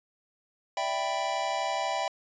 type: chord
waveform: square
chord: E minor seventh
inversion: third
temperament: equal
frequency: 587.3 / 659.3 / 784 / 987.8 Hz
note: D5 / E5 / G5 / B5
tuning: 0 / 0 / 0 / 0 cents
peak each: -38 / -34 / -32 / -35 dBFS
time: 0.77-2.08 s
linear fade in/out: 2 ms
effects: resampled to 16000 Hz